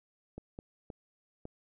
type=clicks; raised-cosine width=2 ms; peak=-29 dBFS; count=4; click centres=0.38 / 0.589 / 0.902 / 1.454 s; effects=none